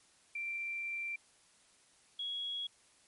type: tone pair in turn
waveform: sine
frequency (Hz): 2355 / 3330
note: D7 / G#7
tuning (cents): +4 / +4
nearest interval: tritone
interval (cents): 600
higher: second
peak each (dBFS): -36 / -36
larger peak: neither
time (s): 0.35-1.16 / 2.19-2.67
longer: first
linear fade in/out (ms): 5
effects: white hiss -66 dBFS RMS until 3.07 s + MP3 48 kbps